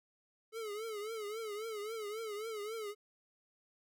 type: tone with vibrato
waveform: square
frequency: 431.4 Hz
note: A4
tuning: 34 cents flat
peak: -40 dBFS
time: 0.52-2.95 s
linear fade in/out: 50 ms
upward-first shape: triangle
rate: 3.7 Hz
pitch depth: 120 cents each way
effects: none